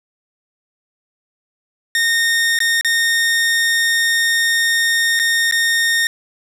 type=tone with dropouts; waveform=sawtooth; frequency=1840 Hz; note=A#6; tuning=23 cents flat; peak=-10 dBFS; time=1.95-6.07 s; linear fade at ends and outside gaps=1 ms; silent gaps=2.589-2.603 / 2.811-2.847 / 5.192-5.197 / 5.512-5.523 s; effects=low-pass 12000 Hz 12 dB/octave + 7-bit